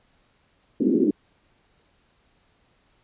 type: band-pass noise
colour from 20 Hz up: white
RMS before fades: -20 dBFS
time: 0.8-1.11 s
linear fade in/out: 5 ms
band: 210 to 370 Hz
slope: 48 dB/octave
effects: pink hiss -64 dBFS RMS until 3.03 s + resampled to 8000 Hz